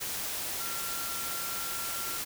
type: tone in noise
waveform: sine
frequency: 1371 Hz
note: F6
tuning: 32 cents flat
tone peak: -41 dBFS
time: 0.59-2.19 s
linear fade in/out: 20 ms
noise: white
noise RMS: -35 dBFS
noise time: 0-2.25 s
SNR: -9 dB
effects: none